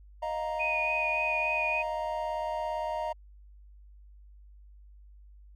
triangle chord, Eb suspended second, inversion none, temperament just, 622.3 / 700 / 933.4 Hz, Eb5 / F5 / Bb5, 0 / +4 / +2 cents, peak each -32 / -35 / -32 dBFS, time 0.22-3.13 s, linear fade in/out 10 ms
sine tone with vibrato, 2476 Hz, D#7, 9 cents flat, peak -28 dBFS, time 0.59-1.83 s, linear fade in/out 20 ms, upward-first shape sine, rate 3.5 Hz, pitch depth 13 cents each way
effects added 50 Hz sine -50 dBFS peak until 5.55 s

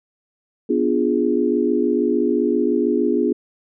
sine chord, B diminished seventh, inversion none, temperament equal, 246.9 / 293.7 / 349.2 / 415.3 Hz, B3 / D4 / F4 / Ab4, 0 / 0 / 0 / 0 cents, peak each -21 / -22 / -21 / -21 dBFS, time 0.69-3.33 s, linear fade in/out 10 ms, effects none

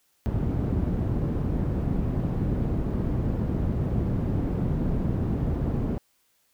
white low-pass noise, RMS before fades -26 dBFS, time 0.26-5.98 s, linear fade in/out 0 ms, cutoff 190 Hz, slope 12 dB/octave, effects white hiss -68 dBFS RMS until 6.53 s

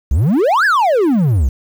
triangle exponential two-way sweep, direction up then down, 57.9 to 1760 to 57.9 Hz, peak -8 dBFS, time 0.11-1.49 s, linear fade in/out 5 ms, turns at 0.65 s, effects 7-bit

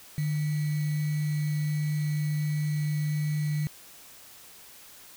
sine tone with sample-and-hold, 150.7 Hz, D3, 45 cents sharp, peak -25 dBFS, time 0.18-3.67 s, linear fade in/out 0 ms, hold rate 2100 Hz, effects white hiss -50 dBFS RMS until 5.16 s

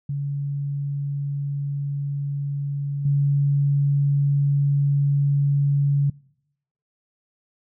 sine tone with level steps, 141.6 Hz, C#3, 37 cents sharp, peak -23 / -16 dBFS, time 0.09-6.1 s, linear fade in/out 5 ms, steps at 3.05 s, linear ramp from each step 5 ms, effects noise-tail reverb RT60 0.8 s tail -25 dB re dry

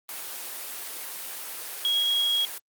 sine tone in noise, 3300 Hz, G#7, 12 cents flat, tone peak -21 dBFS, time 1.85-2.45 s, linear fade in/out 0 ms, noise white, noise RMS -36 dBFS, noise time 0.09-2.58 s, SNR +12 dB, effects high-pass 400 Hz 12 dB/octave + Opus 24 kbps

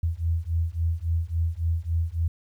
sine beating tone pair, 81.3 / 84.9 Hz, E2 / F2, -23 / -48 cents, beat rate 3.6 Hz, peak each -26 dBFS, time 0.03-2.28 s, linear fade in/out 5 ms, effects 10-bit

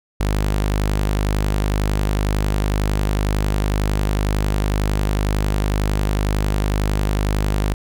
sawtooth tone, 51 Hz, G#1, 31 cents flat, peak -13 dBFS, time 0.2-7.74 s, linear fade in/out 5 ms, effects none

